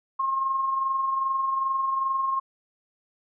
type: tone with amplitude modulation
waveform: sine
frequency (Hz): 1072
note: C6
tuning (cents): +42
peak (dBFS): -21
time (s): 0.19-2.4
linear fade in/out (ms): 10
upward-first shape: sine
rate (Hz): 22.5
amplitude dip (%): 40
effects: none